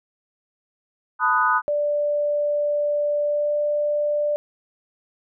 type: chord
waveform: sine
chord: B dominant seventh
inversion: third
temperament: equal with one note detuned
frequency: 880 / 999.2 / 1244.5 / 1480 Hz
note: A5 / B5 / D#6 / F#6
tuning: 0 / +20 / 0 / 0 cents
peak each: -25 / -22 / -20 / -22 dBFS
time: 1.19-1.62 s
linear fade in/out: 50 ms
type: tone with pitch glide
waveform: sine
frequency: 587.3 to 590.7 Hz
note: D5 to D5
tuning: 0 to +10 cents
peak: -19 dBFS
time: 1.68-4.36 s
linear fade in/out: 0 ms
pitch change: +10 cents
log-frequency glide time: 3.24-3.54 s
effects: none